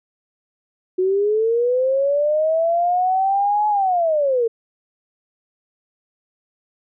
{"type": "linear two-way sweep", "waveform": "sine", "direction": "up then down", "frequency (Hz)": [364.2, 850, 446.2], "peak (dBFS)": -15, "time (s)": [0.98, 4.48], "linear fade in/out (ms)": 10, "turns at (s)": 3.68, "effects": []}